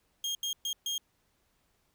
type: tone bursts at uneven times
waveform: 30% pulse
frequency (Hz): 3233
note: G#7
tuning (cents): -47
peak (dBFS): -28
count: 4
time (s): 0.24-0.35 / 0.43-0.53 / 0.65-0.73 / 0.86-0.98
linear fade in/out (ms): 2
effects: pink hiss -73 dBFS RMS until 1.94 s